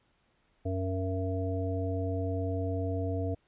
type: harmonic tone with a mistuned harmonic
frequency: 93 Hz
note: F#2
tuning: 9 cents sharp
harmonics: 1 / 3 / 5 / 7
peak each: -31 / -36 / -37 / -38 dBFS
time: 0.65-3.35 s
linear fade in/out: 10 ms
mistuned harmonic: 7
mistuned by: +44 cents
effects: pink hiss -71 dBFS RMS until 3.47 s + resampled to 8000 Hz